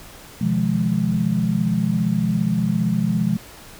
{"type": "chord", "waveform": "sine", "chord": "F half-diminished seventh", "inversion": "second", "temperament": "just", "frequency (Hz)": [125.72, 157.15, 174.61, 209.5], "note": ["Cb3", "Eb3", "F3", "Ab3"], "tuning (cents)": [31, 18, 0, 15], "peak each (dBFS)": [-25, -27, -21, -21], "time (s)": [0.41, 3.37], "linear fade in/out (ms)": 5, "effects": ["pink hiss -42 dBFS RMS until 3.79 s"]}